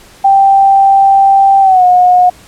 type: tone with pitch glide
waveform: sine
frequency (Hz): 784 to 723.1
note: G5 to F#5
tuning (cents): 0 to -40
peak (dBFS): -3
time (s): 0.24-2.3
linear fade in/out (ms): 10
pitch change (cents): -140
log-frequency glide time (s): 1.61-1.84
effects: pink hiss -39 dBFS RMS until 2.47 s + low-pass 12000 Hz 12 dB/octave